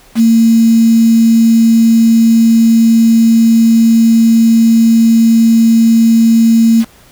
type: tone with quantisation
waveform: sine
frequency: 227.6 Hz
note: A#3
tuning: 41 cents flat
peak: -4 dBFS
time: 0.15-6.85 s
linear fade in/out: 50 ms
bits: 4
effects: pink hiss -43 dBFS RMS until 7.11 s